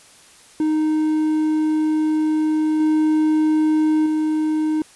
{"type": "tone with level steps", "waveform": "triangle", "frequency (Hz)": 310, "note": "D#4", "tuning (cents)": -6, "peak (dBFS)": [-14, -12, -15], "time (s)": [0.6, 4.82], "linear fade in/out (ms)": 2, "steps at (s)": [2.8, 4.06], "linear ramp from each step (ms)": 2, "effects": ["white hiss -48 dBFS RMS until 4.95 s", "resampled to 24000 Hz"]}